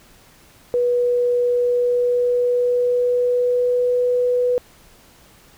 sine tone with pitch glide, 487.6 to 493.3 Hz, B4 to B4, -22 to -2 cents, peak -15 dBFS, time 0.74-4.58 s, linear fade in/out 0 ms, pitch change +20 cents, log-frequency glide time 1.54-4.04 s, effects pink hiss -50 dBFS RMS until 5.57 s

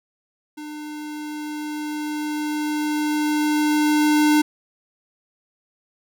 square tone with level ramp, 301.1 Hz, D4, 43 cents sharp, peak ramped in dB -33 to -14 dBFS, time 0.57-4.42 s, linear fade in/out 10 ms, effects none

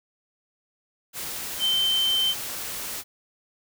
sine tone in noise, 3100 Hz, G7, 20 cents flat, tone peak -20 dBFS, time 1.59-2.35 s, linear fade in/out 50 ms, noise white, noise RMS -33 dBFS, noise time 1.13-3.04 s, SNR +10 dB, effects none

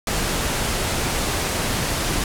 pink low-pass noise, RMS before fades -23 dBFS, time 0.07-2.24 s, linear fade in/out 2 ms, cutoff 12000 Hz, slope 24 dB/octave, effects none

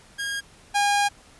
sawtooth tone pair in turn, 1627 / 813.5 Hz, G#6 / G#5, -36 / -36 cents, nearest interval octave, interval 1200 cents, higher first, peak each -23 / -15 dBFS, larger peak second, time 0.18-0.41 / 0.74-1.09 s, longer second, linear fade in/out 20 ms, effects pink hiss -52 dBFS RMS until 1.39 s + resampled to 24000 Hz

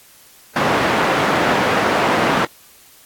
white band-pass noise, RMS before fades -17 dBFS, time 0.56-2.45 s, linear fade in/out 2 ms, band 150 to 1300 Hz, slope 12 dB/octave, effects white hiss -47 dBFS RMS until 3.05 s + AAC 64 kbps

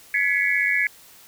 sine tone cluster, 1689 / 1973 / 2152 / 2248 Hz, G#6 / B6 / C7 / C#7, +29 / -2 / +48 / +24 cents, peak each -24 dBFS, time 0.14-0.87 s, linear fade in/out 2 ms, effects white hiss -49 dBFS RMS until 1.27 s

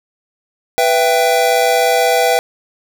square chord, E minor, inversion second, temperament equal with one note detuned, 493.9 / 667.7 / 784 Hz, B4 / E5 / G5, 0 / +22 / 0 cents, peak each -16 dBFS, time 0.78-2.39 s, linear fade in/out 0 ms, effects none

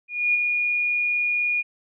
sine tone with ADSR envelope, 2439 Hz, D#7, 35 cents flat, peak -16 dBFS, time 0.08-1.63 s, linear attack 260 ms, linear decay 23 ms, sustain -4 dB, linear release 30 ms, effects none

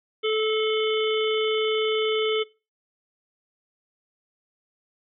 harmonic tone, 435.2 Hz, A4, 19 cents flat, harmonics 1 / 3 / 5 / 7 / 8, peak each -22 / -33 / -32 / -30 / -35 dBFS, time 0.23-2.44 s, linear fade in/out 20 ms, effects noise-tail reverb RT60 0.3 s tail -21 dB re dry

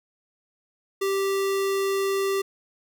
square tone, 391.2 Hz, G4, 4 cents flat, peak -23 dBFS, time 1.01-2.42 s, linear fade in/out 10 ms, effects none

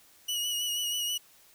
sawtooth tone with vibrato, 2918 Hz, F#7, 25 cents flat, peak -26 dBFS, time 0.28-1.18 s, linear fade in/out 10 ms, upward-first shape sine, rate 6.2 Hz, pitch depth 32 cents each way, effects white hiss -59 dBFS RMS until 1.54 s

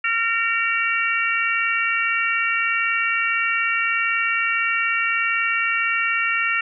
harmonic tone, 458.4 Hz, A#4, 29 cents flat, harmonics 3 / 4 / 5 / 6, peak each -24 / -24 / -24 / -24 dBFS, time 0.04-6.61 s, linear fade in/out 5 ms, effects none

